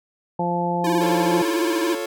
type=harmonic tone; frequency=173.9 Hz; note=F3; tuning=7 cents flat; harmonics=1 / 2 / 3 / 4 / 5; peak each=-25 / -29 / -28 / -29 / -24 dBFS; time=0.39-1.42 s; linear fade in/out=5 ms
type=tone with vibrato; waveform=square; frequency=334.4 Hz; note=E4; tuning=25 cents sharp; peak=-21 dBFS; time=0.84-1.95 s; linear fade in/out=5 ms; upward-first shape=square; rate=18 Hz; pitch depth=68 cents each way
type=chord; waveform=40% pulse; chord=F augmented; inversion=none; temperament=equal; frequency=349.2 / 440 / 554.4 Hz; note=F4 / A4 / C#5; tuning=0 / 0 / 0 cents; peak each=-29 dBFS; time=1.01-2.06 s; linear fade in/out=5 ms
effects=none